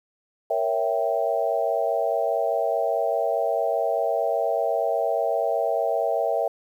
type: chord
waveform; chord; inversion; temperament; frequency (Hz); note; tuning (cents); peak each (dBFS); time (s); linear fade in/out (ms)
sine; A# diminished seventh; none; equal; 466.2 / 554.4 / 659.3 / 784; A#4 / C#5 / E5 / G5; 0 / 0 / 0 / 0; -28 / -27 / -24 / -28; 0.5-6.48; 5
effects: 9-bit